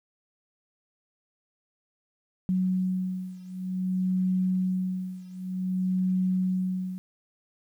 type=beating tone pair; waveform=sine; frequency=185 / 185.54 Hz; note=F#3 / F#3; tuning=0 / +5 cents; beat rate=0.54 Hz; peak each=-27 / -29 dBFS; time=2.49-6.98 s; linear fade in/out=0 ms; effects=10-bit